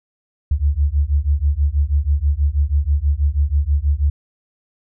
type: beating tone pair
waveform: sine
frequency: 69.3 / 75.5 Hz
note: C#2 / D2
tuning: 0 / +48 cents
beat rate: 6.2 Hz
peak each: -17 dBFS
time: 0.51-4.1 s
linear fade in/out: 5 ms
effects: none